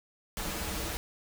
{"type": "noise with comb filter", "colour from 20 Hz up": "pink", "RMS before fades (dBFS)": -35, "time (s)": [0.37, 0.97], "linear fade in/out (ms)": 0, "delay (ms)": 7.7, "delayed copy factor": -0.8, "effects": []}